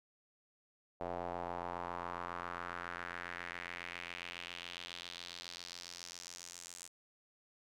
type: tone with band-pass filter sweep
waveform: square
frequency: 43.65 Hz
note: F1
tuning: in tune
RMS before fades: -45 dBFS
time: 1-6.88 s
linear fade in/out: 10 ms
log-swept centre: 670 to 7700 Hz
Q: 2.4
effects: none

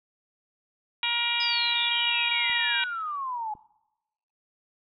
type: harmonic tone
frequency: 473.6 Hz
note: A#4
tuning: 27 cents sharp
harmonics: 2 / 3 / 4 / 5 / 6 / 7 / 8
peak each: -33 / -38 / -37 / -28 / -31 / -32 / -32 dBFS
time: 1.03-2.84 s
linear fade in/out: 2 ms
type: exponential sweep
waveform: sine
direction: down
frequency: 5060 to 830.6 Hz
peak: -29 dBFS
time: 1.4-3.54 s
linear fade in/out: 5 ms
type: clicks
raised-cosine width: 3 ms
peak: -38 / -40 dBFS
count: 2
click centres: 2.498 / 3.552 s
effects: noise-tail reverb RT60 0.9 s tail -21 dB re dry

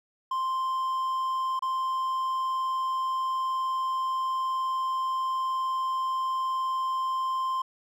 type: tone with dropouts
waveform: triangle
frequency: 1046.5 Hz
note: C6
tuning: in tune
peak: -24 dBFS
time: 0.31-7.62 s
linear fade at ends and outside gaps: 5 ms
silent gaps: 1.593-1.622 s
effects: none

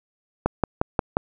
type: click train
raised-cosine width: 1 ms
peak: -5 dBFS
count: 5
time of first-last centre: 0.46-1.169 s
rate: 5.64 Hz
effects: none

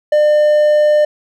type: tone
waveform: triangle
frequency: 600 Hz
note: D5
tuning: 37 cents sharp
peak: -6 dBFS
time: 0.12-1.05 s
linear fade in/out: 5 ms
effects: none

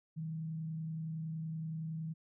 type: tone with frequency modulation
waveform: sine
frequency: 159.9 Hz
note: D#3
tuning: 48 cents sharp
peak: -37 dBFS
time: 0.16-2.14 s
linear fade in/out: 20 ms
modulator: 30.7 Hz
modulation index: 0.24
effects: none

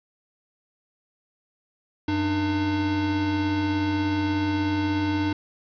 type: tone pair together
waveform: square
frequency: 94.87 / 301.2 Hz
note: F#2 / D4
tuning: +44 / +44 cents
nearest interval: octave + minor sixth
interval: 2000 cents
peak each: -29 / -24 dBFS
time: 2.08-5.33 s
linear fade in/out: 5 ms
effects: resampled to 11025 Hz + 8-bit

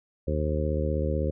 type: harmonic tone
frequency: 75.9 Hz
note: D#2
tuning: 42 cents flat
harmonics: 1 / 2 / 3 / 4 / 5 / 6 / 7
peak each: -27 / -32 / -35 / -36 / -35 / -35 / -32 dBFS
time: 0.27-1.31 s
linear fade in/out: 10 ms
effects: none

